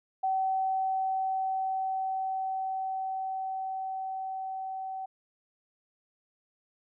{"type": "tone with level ramp", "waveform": "sine", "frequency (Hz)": 763, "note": "G5", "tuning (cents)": -47, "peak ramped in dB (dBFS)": [-25, -34], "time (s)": [0.23, 5.06], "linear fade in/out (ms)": 10, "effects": []}